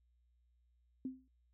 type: tone with exponential decay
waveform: sine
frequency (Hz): 260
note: C4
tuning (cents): -11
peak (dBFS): -35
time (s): 1.05-1.28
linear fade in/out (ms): 2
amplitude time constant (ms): 48
effects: added 60 Hz sine -70 dBFS peak until 1.53 s